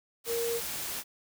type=tone in noise; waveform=sine; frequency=466.2 Hz; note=A#4; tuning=in tune; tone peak=-29 dBFS; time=0.26-0.61 s; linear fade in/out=50 ms; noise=white; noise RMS=-36 dBFS; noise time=0.24-1.04 s; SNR=+4 dB; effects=none